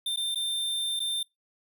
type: tone with dropouts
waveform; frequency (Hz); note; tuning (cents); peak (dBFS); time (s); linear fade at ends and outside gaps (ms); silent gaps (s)
square; 3590; A7; +34; -28; 0.06-1.23; 5; 0.161-0.171 / 0.347-0.356 / 0.995-1.001
effects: noise-tail reverb RT60 0.2 s tail -24 dB re dry